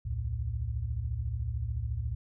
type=tone cluster; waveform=sine; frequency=63.9 / 77.8 / 112.6 Hz; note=C2 / D#2 / A2; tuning=-40 / 0 / +40 cents; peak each=-35 / -35 / -34 dBFS; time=0.05-2.15 s; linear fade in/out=10 ms; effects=none